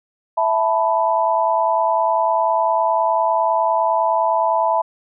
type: chord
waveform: sine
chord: E suspended fourth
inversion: none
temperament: just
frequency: 659.3 / 879 / 988.9 Hz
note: E5 / A5 / B5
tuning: 0 / -2 / +2 cents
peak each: -19 dBFS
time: 0.37-4.82 s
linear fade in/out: 10 ms
effects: none